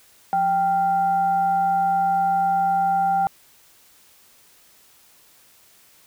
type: tone with frequency modulation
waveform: sine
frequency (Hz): 784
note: G5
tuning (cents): 0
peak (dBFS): -17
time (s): 0.33-3.27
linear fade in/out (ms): 0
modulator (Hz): 608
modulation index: 0.31
effects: white hiss -54 dBFS RMS until 6.06 s